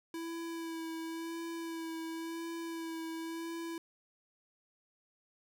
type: tone with vibrato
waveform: square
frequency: 329.6 Hz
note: E4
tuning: in tune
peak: -39 dBFS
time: 0.14-3.78 s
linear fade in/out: 2 ms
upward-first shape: sine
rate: 0.94 Hz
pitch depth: 20 cents each way
effects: none